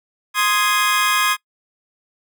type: chord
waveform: 25% pulse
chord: Ab major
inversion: first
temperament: equal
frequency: 1046.5 / 1244.5 / 1661.2 Hz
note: C6 / Eb6 / Ab6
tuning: 0 / 0 / 0 cents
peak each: -16 dBFS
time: 0.34-1.37 s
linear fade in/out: 50 ms
effects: noise-tail reverb RT60 0.1 s tail -23 dB re dry